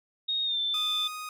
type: tone with pitch glide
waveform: sine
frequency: 3729 to 3544 Hz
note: A#7 to A7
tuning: 0 to +12 cents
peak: -26 dBFS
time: 0.28-1.08 s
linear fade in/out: 10 ms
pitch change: -88 cents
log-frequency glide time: 0.44-0.59 s
type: tone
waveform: sawtooth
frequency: 1244.5 Hz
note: D#6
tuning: in tune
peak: -32 dBFS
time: 0.74-1.29 s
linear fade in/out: 2 ms
effects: none